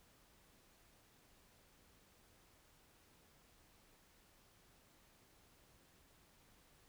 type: silence
effects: pink hiss -69 dBFS RMS until 6.88 s